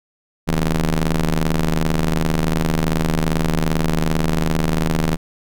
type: ring-modulated tone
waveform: sawtooth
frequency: 77.78 Hz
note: D#2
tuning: in tune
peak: -9 dBFS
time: 0.47-5.17 s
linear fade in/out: 20 ms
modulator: 89.1 Hz
effects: none